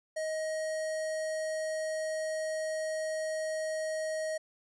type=tone with notch filter; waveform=square; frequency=629 Hz; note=D#5; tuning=19 cents sharp; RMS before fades=-34 dBFS; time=0.16-4.38 s; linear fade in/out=10 ms; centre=3300 Hz; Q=1.6; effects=resampled to 24000 Hz